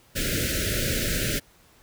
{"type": "band-stop noise", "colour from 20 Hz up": "pink", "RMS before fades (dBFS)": -26, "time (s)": [0.15, 1.4], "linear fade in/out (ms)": 20, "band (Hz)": [620, 1400], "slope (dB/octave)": 96, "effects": ["pink hiss -57 dBFS RMS until 1.82 s"]}